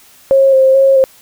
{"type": "tone with vibrato", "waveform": "sine", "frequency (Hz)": 535, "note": "C5", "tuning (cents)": 38, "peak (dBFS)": -5, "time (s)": [0.31, 1.04], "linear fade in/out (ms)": 0, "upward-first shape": "square", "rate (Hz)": 2.3, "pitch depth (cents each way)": 19, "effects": ["white hiss -44 dBFS RMS until 1.21 s"]}